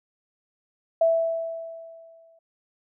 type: tone with exponential decay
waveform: sine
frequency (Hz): 659.3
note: E5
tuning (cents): 0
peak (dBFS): -15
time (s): 1.01-2.39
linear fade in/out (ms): 5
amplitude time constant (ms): 300
effects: none